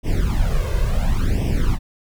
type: noise with flanger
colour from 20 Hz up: brown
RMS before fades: -18 dBFS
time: 0.03-1.79 s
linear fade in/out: 50 ms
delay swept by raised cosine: 0.35 to 1.95 ms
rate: 0.71 Hz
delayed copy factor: +1
effects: none